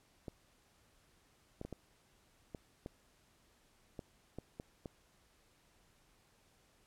clicks, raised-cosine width 2 ms, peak -30 dBFS, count 10, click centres 0.282 / 1.614 / 1.65 / 1.727 / 2.548 / 2.861 / 3.992 / 4.386 / 4.599 / 4.858 s, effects pink hiss -70 dBFS RMS until 6.86 s + low-pass 12000 Hz 12 dB/octave

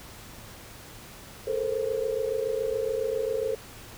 sine tone cluster, 432.1 / 459.2 / 526 Hz, A4 / A#4 / C5, -31 / -26 / +9 cents, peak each -30 dBFS, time 1.47-3.55 s, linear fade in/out 5 ms, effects added 108 Hz sine -53 dBFS peak until 3.97 s + pink hiss -46 dBFS RMS until 3.97 s

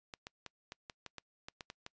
clicks, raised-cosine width 0.2 ms, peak -27 dBFS, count 11, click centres 0.138 / 0.269 / 0.463 / 0.721 / 0.898 / 1.063 / 1.183 / 1.485 / 1.608 / 1.701 / 1.864 s, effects noise-tail reverb RT60 0.1 s tail -26 dB re dry + resampled to 16000 Hz

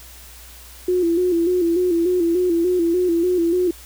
sine tone with vibrato, 349.2 Hz, F4, in tune, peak -15 dBFS, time 0.88-3.71 s, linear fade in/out 5 ms, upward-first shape square, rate 3.4 Hz, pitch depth 64 cents each way, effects added 60 Hz sine -43 dBFS peak until 3.85 s + white hiss -43 dBFS RMS until 3.85 s

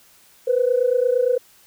sine tone pair together, 483.3 / 512 Hz, B4 / C5, -38 / -38 cents, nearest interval minor second, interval 100 cents, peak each -18 dBFS, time 0.47-1.38 s, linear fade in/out 10 ms, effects tanh soft clip ceiling -8 dBFS + white hiss -53 dBFS RMS until 1.66 s

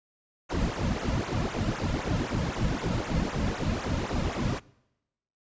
brown noise with flanger, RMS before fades -29 dBFS, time 0.49-4.6 s, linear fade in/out 20 ms, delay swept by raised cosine 0.2 to 2.7 ms, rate 3.9 Hz, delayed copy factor -1, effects noise-tail reverb RT60 0.9 s tail -23 dB re dry + resampled to 16000 Hz

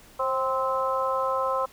harmonic tone with a mistuned harmonic, 260.3 Hz, C4, 9 cents flat, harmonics 2 / 3 / 4 / 5, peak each -27 / -34 / -27 / -30 dBFS, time 0.19-1.66 s, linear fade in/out 10 ms, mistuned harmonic 2, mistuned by +33 cents, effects pink hiss -52 dBFS RMS until 1.72 s

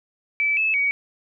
sine tone with pitch steps, 2309 / 2606 / 2256 Hz, D7 / E7 / C#7, -30 / -20 / +30 cents, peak -18 dBFS, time 0.4-0.91 s, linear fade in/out 0 ms, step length 170 ms, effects none

